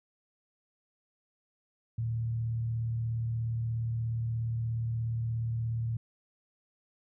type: tone with frequency modulation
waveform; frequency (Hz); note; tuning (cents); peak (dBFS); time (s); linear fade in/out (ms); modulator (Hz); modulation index
sine; 114.6; A#2; -29; -29; 1.98-5.97; 5; 36.9; 0.29
effects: none